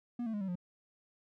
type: tone with pitch steps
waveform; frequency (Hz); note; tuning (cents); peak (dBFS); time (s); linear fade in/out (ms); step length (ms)
triangle; 240.4 / 223 / 206.9 / 191.91 / 178.03; B3 / A3 / G#3 / G3 / F3; -46 / +23 / -6 / -36 / +34; -32; 0.19-0.555; 5; 73
effects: none